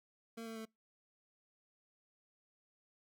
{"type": "tone with pitch steps", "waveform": "25% pulse", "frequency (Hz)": [228, 224.9, 221.8], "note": ["A#3", "A3", "A3"], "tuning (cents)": [-38, 38, 14], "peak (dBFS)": -40, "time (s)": [0.37, 0.655], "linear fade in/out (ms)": 10, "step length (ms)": 95, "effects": ["noise-tail reverb RT60 0.2 s tail -26 dB re dry"]}